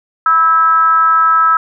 sine tone with frequency modulation, 1306 Hz, E6, 17 cents flat, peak -7 dBFS, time 0.26-1.57 s, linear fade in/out 2 ms, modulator 316 Hz, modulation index 0.45, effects none

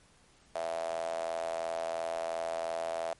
sawtooth tone with high-pass filter, 82.9 Hz, E2, 10 cents sharp, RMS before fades -35 dBFS, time 0.55-3.13 s, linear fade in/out 0 ms, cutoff 650 Hz, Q 9, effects pink hiss -63 dBFS RMS until 3.19 s + MP3 48 kbps

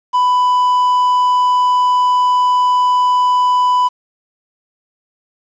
triangle tone, 995 Hz, B5, 13 cents sharp, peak -8 dBFS, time 0.13-3.89 s, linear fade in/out 20 ms, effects resampled to 16000 Hz + 7-bit

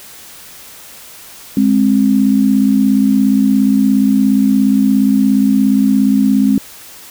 sine tone pair together, 207.7 / 264.8 Hz, G#3 / C4, 0 / +21 cents, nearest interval major third, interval 421 cents, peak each -11 dBFS, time 1.57-6.58 s, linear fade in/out 2 ms, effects white hiss -36 dBFS RMS until 7.1 s

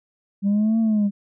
sine linear two-way sweep, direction up then down, 196 to 227.3 to 198.3 Hz, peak -14 dBFS, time 0.42-1.11 s, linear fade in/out 50 ms, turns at 0.79 s, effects tanh soft clip ceiling -15 dBFS

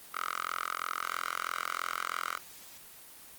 5% pulse tone with high-pass filter, 43.04 Hz, F1, 25 cents flat, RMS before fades -36 dBFS, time 0.12-2.4 s, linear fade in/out 50 ms, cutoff 1300 Hz, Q 3.7, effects white hiss -51 dBFS RMS until 3.38 s + Opus 24 kbps

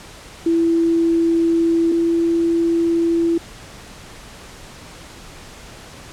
sine tone pair in turn, 332.8 / 335.1 Hz, E4 / E4, +17 / +29 cents, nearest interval unison, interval 12 cents, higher second, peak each -13 / -14 dBFS, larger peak first, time 0.46-1.92 / 1.92-3.38 s, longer neither, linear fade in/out 5 ms, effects pink hiss -39 dBFS RMS until 6.12 s + low-pass 9000 Hz 12 dB/octave

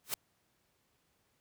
white noise with exponential growth, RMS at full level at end -30 dBFS, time 0.04-0.14 s, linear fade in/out 1 ms, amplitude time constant 20 ms, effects pink hiss -75 dBFS RMS until 1.4 s + high-pass 60 Hz 12 dB/octave

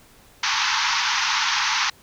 pink band-pass noise, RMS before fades -22 dBFS, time 0.43-1.9 s, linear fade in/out 5 ms, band 850 to 6300 Hz, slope 96 dB/octave, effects pink hiss -52 dBFS RMS until 2.02 s

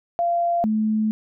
sine tone pair in turn, 689 / 216.5 Hz, F5 / A3, -24 / -28 cents, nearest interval octave + minor sixth, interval 2004 cents, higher first, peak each -18 dBFS, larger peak neither, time 0.19-0.64 / 0.64-1.11 s, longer second, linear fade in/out 0 ms, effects none

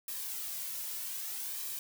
blue noise with flanger, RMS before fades -39 dBFS, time 0.08-1.79 s, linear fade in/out 2 ms, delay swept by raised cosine 1.4 to 2.6 ms, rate 0.64 Hz, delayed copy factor -0.5, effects none

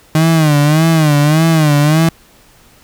35% pulse tone with vibrato, 154.4 Hz, D#3, 13 cents flat, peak -6 dBFS, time 0.15-2.09 s, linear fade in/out 2 ms, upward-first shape sine, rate 1.7 Hz, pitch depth 110 cents each way, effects pink hiss -46 dBFS RMS until 2.83 s

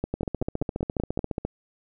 two click trains, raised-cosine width 2 ms, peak -14 / -13 dBFS, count 20 / 7, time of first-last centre 0.14-1.45 / 0.04-1.192 s, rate 14.5 / 5.21 Hz, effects none

